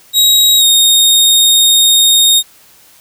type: tone with pitch glide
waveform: sawtooth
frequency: 3816 to 3707 Hz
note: A#7 to A#7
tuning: +40 to -10 cents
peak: -3 dBFS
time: 0.13-2.43 s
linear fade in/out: 50 ms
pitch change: -50 cents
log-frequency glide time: 0.58-0.64 s
effects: white hiss -44 dBFS RMS until 3 s